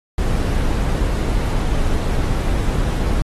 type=noise; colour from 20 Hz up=brown; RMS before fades=-18 dBFS; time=0.18-3.22 s; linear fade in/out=2 ms; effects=AAC 32 kbps